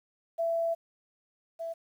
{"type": "tone pair in turn", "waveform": "sine", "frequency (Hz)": [667, 663.2], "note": ["E5", "E5"], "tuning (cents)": [20, 10], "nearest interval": "unison", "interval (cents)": 10, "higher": "first", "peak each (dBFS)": [-26, -33], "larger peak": "first", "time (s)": [[0.38, 0.75], [1.59, 1.74]], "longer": "first", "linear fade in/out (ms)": 20, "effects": ["10-bit"]}